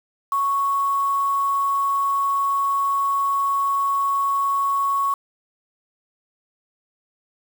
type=tone with quantisation; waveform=sine; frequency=1108.7 Hz; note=C#6; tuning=in tune; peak=-18 dBFS; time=0.32-5.14 s; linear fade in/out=2 ms; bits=6; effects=none